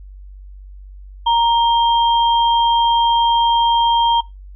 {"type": "tone pair together", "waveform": "sine", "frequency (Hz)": [932.3, 3200], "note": ["A#5", "G7"], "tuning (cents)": [0, 35], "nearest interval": "octave + major sixth", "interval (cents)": 2135, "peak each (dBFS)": [-12, -19], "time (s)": [1.26, 4.21], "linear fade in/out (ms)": 10, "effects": ["noise-tail reverb RT60 0.2 s tail -20 dB re dry", "added 48 Hz sine -34 dBFS peak until 4.55 s"]}